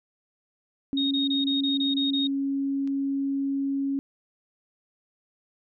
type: tone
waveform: sine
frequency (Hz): 275.5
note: C#4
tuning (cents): -11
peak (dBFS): -24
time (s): 0.93-3.99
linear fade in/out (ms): 0
type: tone bursts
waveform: sine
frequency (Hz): 3729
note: A#7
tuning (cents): 0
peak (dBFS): -25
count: 8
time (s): 0.97-2.272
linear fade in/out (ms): 5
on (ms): 140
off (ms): 26
type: click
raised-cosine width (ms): 0.2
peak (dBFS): -32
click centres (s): 2.875
effects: none